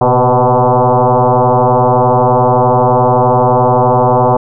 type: tone with frequency modulation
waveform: sine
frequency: 130.81 Hz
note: C3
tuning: in tune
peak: -6 dBFS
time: 0.01-4.37 s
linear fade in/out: 5 ms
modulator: 125 Hz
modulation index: 7.3
effects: none